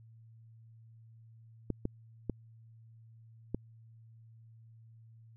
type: clicks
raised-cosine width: 3 ms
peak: -20 dBFS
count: 4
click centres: 1.703 / 1.854 / 2.297 / 3.546 s
effects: added 113 Hz sine -54 dBFS peak until 5.36 s